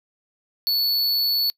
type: tone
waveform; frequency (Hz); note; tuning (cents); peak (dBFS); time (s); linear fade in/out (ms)
square; 4435; C#8; 0; -19; 0.67-1.5; 0
effects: noise-tail reverb RT60 0.1 s tail -25 dB re dry